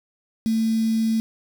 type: tone with quantisation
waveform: sine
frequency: 223.1 Hz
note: A3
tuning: 24 cents sharp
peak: -18 dBFS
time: 0.46-1.2 s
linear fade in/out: 0 ms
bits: 6
effects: none